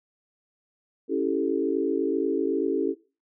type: chord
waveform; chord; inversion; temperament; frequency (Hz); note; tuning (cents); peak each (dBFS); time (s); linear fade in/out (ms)
sine; A dominant seventh; first; equal; 277.2 / 329.6 / 392 / 440; C#4 / E4 / G4 / A4; 0 / 0 / 0 / 0; -28; 1.08-2.95; 50
effects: noise-tail reverb RT60 0.3 s tail -17 dB re dry